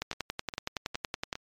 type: two click trains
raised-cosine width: 0.2 ms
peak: -14 / -20 dBFS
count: 15 / 4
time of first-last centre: 0.02-1.328 / 0.13-1.354 s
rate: 10.7 / 2.45 Hz
effects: MP3 96 kbps